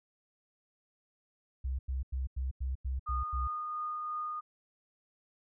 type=tone bursts; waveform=sine; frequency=65.41 Hz; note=C2; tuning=in tune; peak=-31 dBFS; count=8; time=1.64-3.477 s; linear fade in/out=10 ms; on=150 ms; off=91 ms
type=tone with tremolo; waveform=sine; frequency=1227 Hz; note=D#6; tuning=25 cents flat; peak=-33 dBFS; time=3.06-4.41 s; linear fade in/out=20 ms; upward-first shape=triangle; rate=2.9 Hz; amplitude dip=25%
effects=none